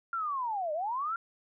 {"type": "linear two-way sweep", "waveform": "sine", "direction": "down then up", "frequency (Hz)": [1396.9, 587.3, 1396.9], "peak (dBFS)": -30, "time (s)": [0.13, 1.16], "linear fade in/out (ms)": 2, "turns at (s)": 0.73, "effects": []}